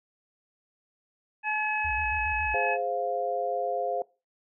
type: harmonic tone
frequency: 854 Hz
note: G#5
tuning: 48 cents sharp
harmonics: 1 / 2 / 3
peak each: -30 / -30 / -30 dBFS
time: 1.43-2.78 s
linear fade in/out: 50 ms
type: tone with vibrato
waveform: sine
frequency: 67.5 Hz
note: C#2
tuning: 45 cents flat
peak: -35 dBFS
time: 1.84-2.55 s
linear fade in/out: 10 ms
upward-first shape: square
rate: 7.2 Hz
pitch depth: 230 cents each way
type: chord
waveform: sine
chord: F minor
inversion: first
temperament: equal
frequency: 415.3 / 523.3 / 698.5 Hz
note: Ab4 / C5 / F5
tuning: 0 / 0 / 0 cents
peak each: -34 / -31 / -29 dBFS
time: 2.54-4.02 s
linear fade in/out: 2 ms
effects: noise-tail reverb RT60 0.3 s tail -22 dB re dry